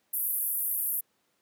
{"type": "band-pass noise", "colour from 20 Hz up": "white", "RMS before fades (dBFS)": -30, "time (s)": [0.13, 1.01], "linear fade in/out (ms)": 10, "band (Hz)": [11000, 14000], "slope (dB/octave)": 48, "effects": ["pink hiss -72 dBFS RMS until 1.41 s", "high-pass 200 Hz 12 dB/octave"]}